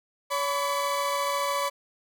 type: tone cluster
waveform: 40% pulse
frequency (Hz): 565 / 998 / 1144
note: C#5 / B5 / D6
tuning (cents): +33 / +18 / -46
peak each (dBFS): -29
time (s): 0.3-1.7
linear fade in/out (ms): 20
effects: none